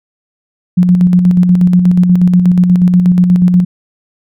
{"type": "tone with tremolo", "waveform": "sine", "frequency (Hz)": 179.2, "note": "F3", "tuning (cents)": 45, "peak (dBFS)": -3, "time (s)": [0.77, 3.65], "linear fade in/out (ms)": 10, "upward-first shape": "square", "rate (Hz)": 8.3, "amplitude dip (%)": 40, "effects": []}